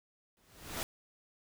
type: noise with exponential growth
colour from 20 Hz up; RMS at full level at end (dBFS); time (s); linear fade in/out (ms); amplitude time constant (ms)
pink; -34; 0.37-0.83; 0; 100
effects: none